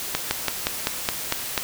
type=slowing click train; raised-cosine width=0.2 ms; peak=-3 dBFS; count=8; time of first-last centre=0.15-1.578 s; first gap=160 ms; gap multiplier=1.08; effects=white hiss -31 dBFS RMS until 1.63 s